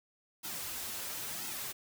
white noise with flanger, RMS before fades -40 dBFS, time 0.43-1.73 s, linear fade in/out 20 ms, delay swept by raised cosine 1.7 to 6.9 ms, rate 0.97 Hz, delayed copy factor -0.7, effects none

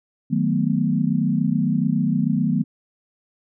sine chord, B dominant seventh, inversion first, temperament equal, 155.56 / 185 / 220 / 246.9 Hz, D#3 / F#3 / A3 / B3, 0 / 0 / 0 / 0 cents, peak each -23 dBFS, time 0.3-2.64 s, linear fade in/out 20 ms, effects none

